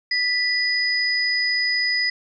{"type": "tone pair together", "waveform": "sine", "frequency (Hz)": [1975.5, 4978], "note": ["B6", "D#8"], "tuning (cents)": [0, 0], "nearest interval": "octave + major third", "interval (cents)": 1600, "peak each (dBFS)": [-21, -22], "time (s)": [0.11, 2.1], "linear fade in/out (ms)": 5, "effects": []}